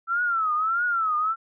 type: tone with vibrato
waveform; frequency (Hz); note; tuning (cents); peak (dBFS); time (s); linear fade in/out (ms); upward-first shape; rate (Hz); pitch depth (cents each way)
sine; 1330; E6; +15; -21; 0.07-1.36; 50; triangle; 1.6; 170
effects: none